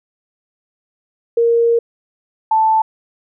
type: tone pair in turn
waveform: sine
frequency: 466.2 / 880.1 Hz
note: A#4 / A5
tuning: 0 / 0 cents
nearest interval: major seventh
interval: 1100 cents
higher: second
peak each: -10 dBFS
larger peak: neither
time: 1.37-1.79 / 2.51-2.82 s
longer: first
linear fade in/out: 5 ms
effects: none